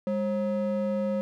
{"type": "ring-modulated tone", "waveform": "triangle", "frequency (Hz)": 370, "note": "F#4", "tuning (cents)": 0, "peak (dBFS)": -20, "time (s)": [0.07, 1.21], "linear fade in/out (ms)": 0, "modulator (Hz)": 167, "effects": []}